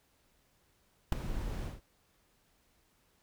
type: noise with ADSR envelope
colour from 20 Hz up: brown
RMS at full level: -21 dBFS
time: 1.12-1.81 s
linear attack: 5 ms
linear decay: 6 ms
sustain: -16 dB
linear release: 160 ms
effects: pink hiss -71 dBFS RMS until 3.22 s